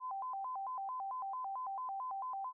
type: tone with vibrato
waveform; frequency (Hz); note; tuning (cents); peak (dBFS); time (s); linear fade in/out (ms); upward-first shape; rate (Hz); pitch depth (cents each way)
sine; 892; A5; +23; -38; 0-2.53; 50; square; 4.5; 230
effects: none